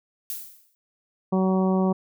violet noise with exponential decay, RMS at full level -29 dBFS, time 0.3-0.75 s, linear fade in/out 0 ms, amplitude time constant 96 ms
harmonic tone, 188.2 Hz, F#3, 30 cents sharp, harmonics 1 / 2 / 3 / 4 / 5 / 6, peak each -20 / -26 / -30 / -32 / -34 / -36 dBFS, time 1.32-1.93 s, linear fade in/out 10 ms
effects none

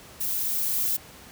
violet noise with level ramp, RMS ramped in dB -28 to -25 dBFS, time 0.2-0.97 s, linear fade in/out 10 ms, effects pink hiss -47 dBFS RMS until 1.31 s + high-pass 60 Hz 12 dB/octave

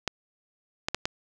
clicks, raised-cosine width 0.2 ms, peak -9 dBFS, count 4, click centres 0.077 / 0.885 / 0.946 / 1.055 s, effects none

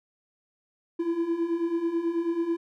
triangle beating tone pair, 329.6 / 338.8 Hz, E4 / E4, 0 / +48 cents, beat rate 9.2 Hz, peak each -29 / -24 dBFS, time 0.99-2.57 s, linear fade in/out 10 ms, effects none

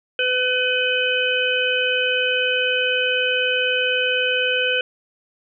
harmonic tone, 504 Hz, B4, 35 cents sharp, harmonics 1 / 3 / 5 / 6, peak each -23 / -23 / -23 / -23 dBFS, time 0.19-4.81 s, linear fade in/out 2 ms, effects none

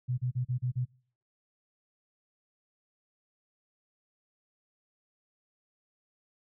sine tone bursts, 125.2 Hz, B2, 24 cents sharp, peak -27 dBFS, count 6, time 0.08-0.855 s, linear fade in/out 20 ms, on 100 ms, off 35 ms, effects noise-tail reverb RT60 0.5 s tail -25 dB re dry

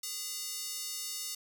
square tone with high-pass filter, 408.9 Hz, G#4, 27 cents flat, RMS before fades -39 dBFS, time 0.03-1.35 s, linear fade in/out 5 ms, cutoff 5500 Hz, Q 1.3, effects 11-bit

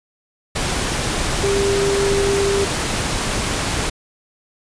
sine tone in noise, 397.4 Hz, G4, 24 cents sharp, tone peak -16 dBFS, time 1.43-2.65 s, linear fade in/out 10 ms, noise pink, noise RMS -21 dBFS, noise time 0.55-3.9 s, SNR +2 dB, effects resampled to 22050 Hz

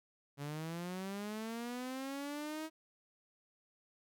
sawtooth linear sweep, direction up, 139.5 to 319.6 Hz, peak -36 dBFS, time 0.37-2.7 s, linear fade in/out 50 ms, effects none

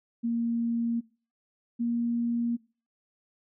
sine tone pair in turn, 233.1 / 235.7 Hz, A#3 / A#3, 0 / +19 cents, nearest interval unison, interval 19 cents, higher second, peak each -25 dBFS, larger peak neither, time 0.23-1.01 / 1.79-2.57 s, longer neither, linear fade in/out 20 ms, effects noise-tail reverb RT60 0.4 s tail -23 dB re dry

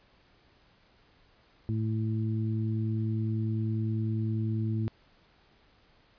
harmonic tone, 110 Hz, A2, in tune, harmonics 1 / 2 / 3, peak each -28 / -34 / -38 dBFS, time 1.69-4.88 s, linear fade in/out 0 ms, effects pink hiss -63 dBFS RMS until 6.18 s + resampled to 11025 Hz

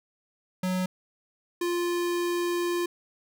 square tone pair in turn, 184.4 / 348.8 Hz, F#3 / F4, -6 / -2 cents, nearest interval major seventh, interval 1104 cents, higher second, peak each -26 dBFS, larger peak neither, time 0.63-0.86 / 1.61-2.86 s, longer second, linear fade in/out 5 ms, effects none

